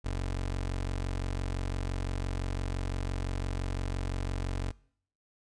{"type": "tone", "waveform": "25% pulse", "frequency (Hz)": 45.87, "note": "F#1", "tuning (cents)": -14, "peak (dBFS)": -27, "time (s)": [0.04, 4.72], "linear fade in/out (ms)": 20, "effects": ["noise-tail reverb RT60 0.6 s tail -22 dB re dry", "resampled to 22050 Hz"]}